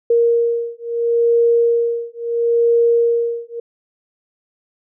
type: beating tone pair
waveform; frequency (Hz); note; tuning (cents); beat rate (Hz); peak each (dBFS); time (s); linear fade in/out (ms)
sine; 467.8 / 468.54; A#4 / A#4; +6 / +9; 0.74; -16; 0.1-3.6; 5
effects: none